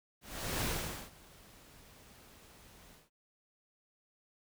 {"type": "noise with ADSR envelope", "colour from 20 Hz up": "pink", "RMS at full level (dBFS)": -34, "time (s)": [0.21, 3.1], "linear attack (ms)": 410, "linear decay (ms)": 480, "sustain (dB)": -24, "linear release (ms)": 160, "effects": []}